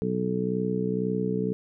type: harmonic tone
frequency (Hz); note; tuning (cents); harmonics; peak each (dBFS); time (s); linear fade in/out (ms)
62; B1; +7; 2 / 3 / 4 / 5 / 6 / 7; -35 / -28 / -33 / -36 / -38 / -29; 0.02-1.53; 0
effects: none